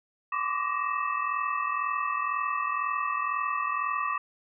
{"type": "tone cluster", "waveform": "sine", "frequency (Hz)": [1031, 1145, 1187, 1876, 2621], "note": ["C6", "D6", "D6", "A#6", "E7"], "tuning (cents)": [-26, -44, 18, 11, -11], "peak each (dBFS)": [-36, -29, -33, -37, -37], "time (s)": [0.32, 4.18], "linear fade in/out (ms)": 5, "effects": []}